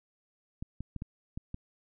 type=clicks; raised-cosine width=5 ms; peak=-25 dBFS; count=6; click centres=0.625 / 0.806 / 0.963 / 1.021 / 1.375 / 1.544 s; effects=none